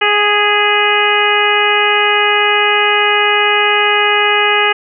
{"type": "harmonic tone with a mistuned harmonic", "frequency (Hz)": 415.3, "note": "G#4", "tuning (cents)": 0, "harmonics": [1, 2, 3, 4, 5, 6, 7], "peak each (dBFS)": [-17, -17, -17, -17, -17, -17, -17], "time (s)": [0.01, 4.73], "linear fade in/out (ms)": 10, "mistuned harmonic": 5, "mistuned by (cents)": -20, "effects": []}